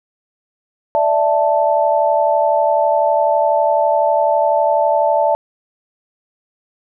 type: chord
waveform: sine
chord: D suspended second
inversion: none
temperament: equal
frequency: 587.3 / 659.3 / 880 Hz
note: D5 / E5 / A5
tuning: 0 / 0 / 0 cents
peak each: -16 dBFS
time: 0.95-5.35 s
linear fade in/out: 0 ms
effects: none